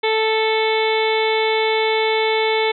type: harmonic tone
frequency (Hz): 440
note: A4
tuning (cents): 0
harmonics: 1 / 2 / 3 / 4 / 5 / 6 / 7 / 8 / 9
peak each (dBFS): -18 / -22 / -33 / -31 / -23 / -33 / -33 / -27 / -32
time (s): 0.03-2.72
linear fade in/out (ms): 10
effects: none